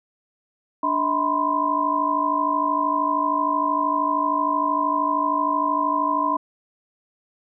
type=tone cluster; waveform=sine; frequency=293.7 / 640 / 986 / 1039 Hz; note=D4 / D#5 / B5 / C6; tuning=0 / +49 / -3 / -12 cents; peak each=-27 / -30 / -23 / -22 dBFS; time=0.83-6.37 s; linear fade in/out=5 ms; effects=none